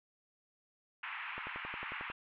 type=band-pass noise; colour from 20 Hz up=white; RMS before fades=-43 dBFS; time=1.03-2.12 s; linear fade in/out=5 ms; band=900 to 2700 Hz; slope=48 dB/octave
type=click train; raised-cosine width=1 ms; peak=-31 dBFS; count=9; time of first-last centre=1.38-2.101 s; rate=11.1 Hz
effects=none